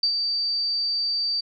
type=tone with ADSR envelope; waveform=sine; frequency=4636 Hz; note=D8; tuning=23 cents flat; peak=-17 dBFS; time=0.03-1.41 s; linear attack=4 ms; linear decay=77 ms; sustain=-5 dB; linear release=13 ms; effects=none

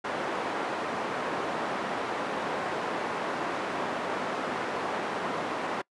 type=band-pass noise; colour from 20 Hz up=white; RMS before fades=-32 dBFS; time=0.04-5.82 s; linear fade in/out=10 ms; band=240 to 1100 Hz; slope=12 dB/octave; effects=noise-tail reverb RT60 0.1 s tail -24 dB re dry + resampled to 24000 Hz

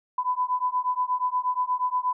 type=beating tone pair; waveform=sine; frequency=997 / 1005.4 Hz; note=B5 / B5; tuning=+16 / +31 cents; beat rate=8.4 Hz; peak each=-26 dBFS; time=0.18-2.13 s; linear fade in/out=5 ms; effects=none

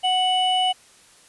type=tone pair together; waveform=triangle; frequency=740 / 2960 Hz; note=F#5 / F#7; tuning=0 / 0 cents; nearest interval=2 octaves; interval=2400 cents; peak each=-18 / -20 dBFS; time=0.03-0.73 s; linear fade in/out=20 ms; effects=white hiss -52 dBFS RMS until 1.28 s + resampled to 24000 Hz

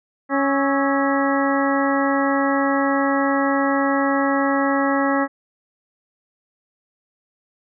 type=harmonic tone with a mistuned harmonic; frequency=276.6 Hz; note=C#4; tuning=4 cents flat; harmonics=1 / 2 / 3 / 4 / 5 / 6 / 7; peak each=-20 / -23 / -25 / -26 / -27 / -28 / -28 dBFS; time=0.29-5.28 s; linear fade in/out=50 ms; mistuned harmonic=5; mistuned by=-92 cents; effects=none

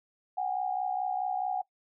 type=tone pair together; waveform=sine; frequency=743 / 807.7 Hz; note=F#5 / G#5; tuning=+7 / -48 cents; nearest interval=minor second; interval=145 cents; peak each=-30 / -33 dBFS; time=0.37-1.62 s; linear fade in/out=10 ms; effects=noise-tail reverb RT60 0.1 s tail -22 dB re dry

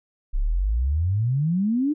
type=exponential sweep; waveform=sine; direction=up; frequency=31.43 to 311.1 Hz; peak=-19 dBFS; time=0.33-1.94 s; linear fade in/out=20 ms; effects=none

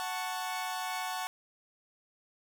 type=chord; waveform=sawtooth; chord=F# minor; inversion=none; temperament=equal; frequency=740 / 880 / 1108.7 Hz; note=F#5 / A5 / C#6; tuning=0 / 0 / 0 cents; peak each=-33 / -35 / -36 dBFS; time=0-1.27 s; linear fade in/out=0 ms; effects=none

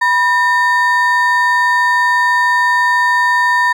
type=ring-modulated tone; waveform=triangle; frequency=1396.9 Hz; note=F6; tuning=in tune; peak=-5 dBFS; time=0.01-3.73 s; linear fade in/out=10 ms; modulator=417 Hz; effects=none

